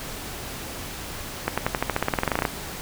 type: accelerating click train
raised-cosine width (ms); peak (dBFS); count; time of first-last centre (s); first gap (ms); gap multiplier
0.5; -6; 18; 1.48-2.452; 96; 0.93
effects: pink hiss -35 dBFS RMS until 2.81 s